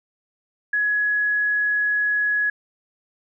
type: tone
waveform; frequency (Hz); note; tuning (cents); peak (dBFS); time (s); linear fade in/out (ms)
sine; 1681; G#6; +20; -18; 0.73-2.5; 5
effects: none